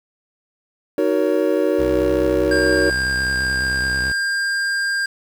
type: chord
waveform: triangle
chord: D# minor seventh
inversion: none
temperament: just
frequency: 311.1 / 373.4 / 466.7 / 560 Hz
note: D#4 / F#4 / A#4 / C#5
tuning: 0 / +16 / +2 / +18 cents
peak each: -19 dBFS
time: 0.98-2.9 s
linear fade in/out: 2 ms
type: tone with vibrato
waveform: sawtooth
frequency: 64.8 Hz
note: C2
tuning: 16 cents flat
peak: -22 dBFS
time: 1.78-4.13 s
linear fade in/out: 20 ms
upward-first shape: sine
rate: 9.3 Hz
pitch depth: 110 cents each way
type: tone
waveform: square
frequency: 1601 Hz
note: G6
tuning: 36 cents sharp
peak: -19 dBFS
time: 2.51-5.06 s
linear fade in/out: 5 ms
effects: low-pass 8000 Hz 12 dB/octave + 7-bit